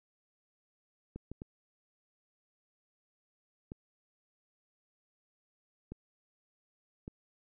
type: clicks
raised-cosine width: 3 ms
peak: -29 dBFS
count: 6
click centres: 1.16 / 1.316 / 1.419 / 3.719 / 5.92 / 7.079 s
effects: none